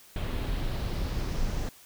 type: noise with low-pass filter sweep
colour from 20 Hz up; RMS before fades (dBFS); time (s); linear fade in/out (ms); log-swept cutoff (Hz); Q
brown; -30; 0.16-1.69; 2; 3300 to 6600; 2
effects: white hiss -54 dBFS RMS until 1.85 s